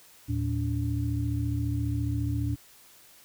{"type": "tone cluster", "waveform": "sine", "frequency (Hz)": [79.2, 113.8, 287.9], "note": ["D#2", "A#2", "D4"], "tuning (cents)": [31, -41, -34], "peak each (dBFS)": [-31, -28, -33], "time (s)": [0.28, 2.56], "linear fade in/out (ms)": 20, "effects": ["white hiss -55 dBFS RMS until 3.24 s"]}